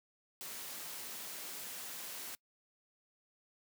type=noise; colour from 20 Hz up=white; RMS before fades=-45 dBFS; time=0.41-2.35 s; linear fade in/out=0 ms; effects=noise-tail reverb RT60 0.1 s tail -24 dB re dry + high-pass 150 Hz 12 dB/octave